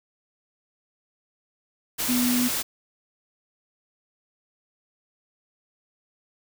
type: tone in noise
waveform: sine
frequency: 246.9 Hz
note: B3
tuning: in tune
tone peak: -21 dBFS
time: 2.08-2.49 s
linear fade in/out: 20 ms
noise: white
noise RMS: -27 dBFS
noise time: 1.98-2.63 s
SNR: +3 dB
effects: none